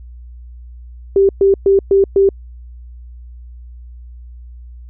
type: tone bursts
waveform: sine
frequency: 392 Hz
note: G4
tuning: in tune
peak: -7 dBFS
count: 5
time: 1.16-2.29 s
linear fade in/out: 2 ms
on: 130 ms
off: 120 ms
effects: added 60 Hz sine -32 dBFS peak until 4.89 s